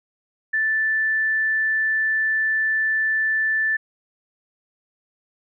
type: tone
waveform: sine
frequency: 1760 Hz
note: A6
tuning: in tune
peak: -18 dBFS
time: 0.53-3.77 s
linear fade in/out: 10 ms
effects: none